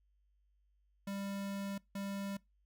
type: tone bursts at uneven times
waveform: square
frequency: 198.1 Hz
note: G3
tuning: 18 cents sharp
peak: -39 dBFS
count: 2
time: 1.07-1.78 / 1.95-2.37 s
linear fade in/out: 5 ms
effects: noise-tail reverb RT60 0.2 s tail -23 dB re dry + added 50 Hz sine -70 dBFS peak until 2.65 s